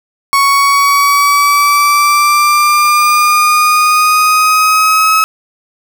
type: exponential sweep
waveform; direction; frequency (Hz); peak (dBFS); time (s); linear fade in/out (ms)
35% pulse; up; 1108.7 to 1286; -5; 0.33-5.24; 0
effects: none